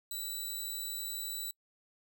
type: tone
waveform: 10% pulse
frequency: 3951 Hz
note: B7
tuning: in tune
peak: -29 dBFS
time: 0.11-1.51 s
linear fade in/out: 2 ms
effects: noise-tail reverb RT60 0.1 s tail -26 dB re dry